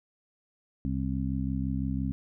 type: harmonic tone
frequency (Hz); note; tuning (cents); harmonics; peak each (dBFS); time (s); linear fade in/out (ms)
65.9; C2; +13; 1 / 2 / 3 / 4; -33 / -33 / -33 / -33; 0.85-2.12; 0
effects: none